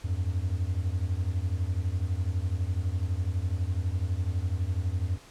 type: beating tone pair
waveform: triangle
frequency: 84.7 / 96.7 Hz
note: E2 / G2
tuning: +48 / -23 cents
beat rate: 12 Hz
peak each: -27 dBFS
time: 0.04-5.18 s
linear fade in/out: 10 ms
effects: pink hiss -52 dBFS RMS until 5.3 s + low-pass 9000 Hz 12 dB/octave